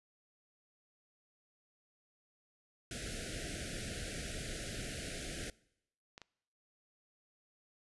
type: band-stop noise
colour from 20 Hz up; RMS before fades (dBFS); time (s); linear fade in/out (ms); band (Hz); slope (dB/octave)
pink; -42; 2.91-5.5; 2; 710 to 1400; 96
type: clicks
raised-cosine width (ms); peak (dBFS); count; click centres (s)
0.2; -32 / -32; 2; 6.179 / 6.217
effects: noise-tail reverb RT60 0.8 s tail -23 dB re dry + resampled to 24000 Hz